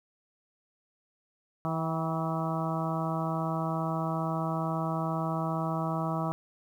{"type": "harmonic tone with a mistuned harmonic", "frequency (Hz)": 162.3, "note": "E3", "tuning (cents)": -27, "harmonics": [1, 2, 3, 4, 5, 6, 7, 8], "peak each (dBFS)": [-31, -37, -44, -36, -38, -39, -38, -40], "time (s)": [1.65, 6.32], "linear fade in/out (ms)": 0, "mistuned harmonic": 5, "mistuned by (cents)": -43, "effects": ["10-bit"]}